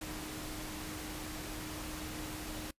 sine tone in noise, 308.2 Hz, D#4, 16 cents flat, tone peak -45 dBFS, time 0.01-2.71 s, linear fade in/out 5 ms, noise pink, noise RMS -43 dBFS, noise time 0.01-2.71 s, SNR -5 dB, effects noise-tail reverb RT60 0.1 s tail -22 dB re dry + resampled to 32000 Hz

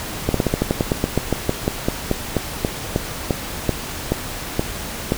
slowing click train, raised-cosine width 2 ms, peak -3 dBFS, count 24, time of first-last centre 0.29-5.121 s, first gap 53 ms, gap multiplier 1.11, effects pink hiss -29 dBFS RMS until 5.17 s

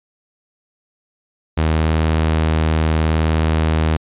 sawtooth tone, 79.2 Hz, D#2, 31 cents sharp, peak -10 dBFS, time 1.57-3.97 s, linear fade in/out 10 ms, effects resampled to 8000 Hz

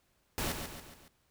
pink noise with echo, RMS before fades -34 dBFS, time 0.38-0.52 s, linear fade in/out 0 ms, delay 140 ms, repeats 4, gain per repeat -6 dB, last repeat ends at 1.08 s, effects pink hiss -73 dBFS RMS until 1.3 s

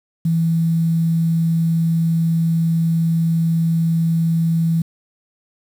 sine tone with quantisation, 164.8 Hz, E3, in tune, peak -14 dBFS, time 0.25-4.82 s, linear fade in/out 5 ms, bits 7, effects none

